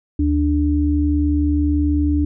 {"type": "tone pair together", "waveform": "sine", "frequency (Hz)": [75.9, 294.4], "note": ["D#2", "D4"], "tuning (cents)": [-42, 4], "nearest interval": "octave + major seventh", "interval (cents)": 2346, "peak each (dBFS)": -17, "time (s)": [0.19, 2.25], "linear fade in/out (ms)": 5, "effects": []}